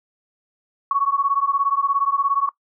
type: beating tone pair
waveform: sine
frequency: 1107 / 1124 Hz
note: C#6 / C#6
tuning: -3 / +24 cents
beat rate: 17 Hz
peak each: -20 dBFS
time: 0.91-2.49 s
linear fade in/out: 2 ms
effects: noise-tail reverb RT60 0.1 s tail -20 dB re dry